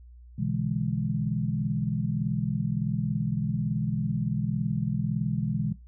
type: chord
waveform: sine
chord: E dominant seventh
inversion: second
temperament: equal with one note detuned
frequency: 123.47 / 146.83 / 164.81 / 206.6 Hz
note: B2 / D3 / E3 / G#3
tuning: 0 / 0 / 0 / -9 cents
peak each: -31 dBFS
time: 0.38-5.73 s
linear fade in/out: 10 ms
effects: noise-tail reverb RT60 0.2 s tail -17 dB re dry + added 60 Hz sine -46 dBFS peak until 5.87 s